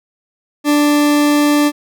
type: tone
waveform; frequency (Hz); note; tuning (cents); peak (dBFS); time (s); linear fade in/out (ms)
40% pulse; 293.7; D4; 0; -9; 0.64-1.72; 50
effects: none